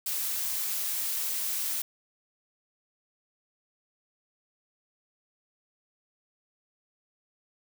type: noise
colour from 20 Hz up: blue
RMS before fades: -31 dBFS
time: 0.06-1.82 s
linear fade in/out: 5 ms
effects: none